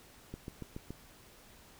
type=click train; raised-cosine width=3 ms; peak=-28 dBFS; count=5; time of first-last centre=0.34-0.906 s; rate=7.07 Hz; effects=pink hiss -58 dBFS RMS until 1.79 s